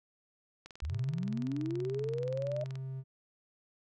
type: click train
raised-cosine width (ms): 0.2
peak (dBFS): -31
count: 45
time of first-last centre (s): 0.66-2.755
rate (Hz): 21
type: linear sweep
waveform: sine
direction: up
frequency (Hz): 61.74 to 617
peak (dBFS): -33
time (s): 0.82-2.64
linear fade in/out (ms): 5
type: tone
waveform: triangle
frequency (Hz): 132.5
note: C3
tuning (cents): +22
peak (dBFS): -35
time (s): 0.88-3.04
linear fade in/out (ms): 50
effects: none